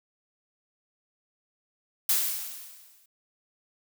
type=noise with exponential decay; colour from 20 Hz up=blue; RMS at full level=-22 dBFS; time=2.09-3.06 s; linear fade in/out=5 ms; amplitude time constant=210 ms; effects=none